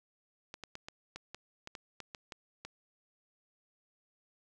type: clicks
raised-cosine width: 0.2 ms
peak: -26 dBFS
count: 12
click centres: 0.541 / 0.637 / 0.754 / 0.885 / 1.16 / 1.346 / 1.674 / 1.752 / 2.003 / 2.148 / 2.322 / 2.65 s
effects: none